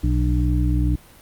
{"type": "harmonic tone with a mistuned harmonic", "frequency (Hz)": 61.74, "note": "B1", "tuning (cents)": 0, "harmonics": [1, 2, 3, 5], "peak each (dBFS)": [-18, -23, -29, -25], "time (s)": [0.03, 0.96], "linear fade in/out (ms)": 10, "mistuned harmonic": 5, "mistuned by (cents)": -61, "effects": ["pink hiss -48 dBFS RMS until 1.21 s", "Opus 48 kbps"]}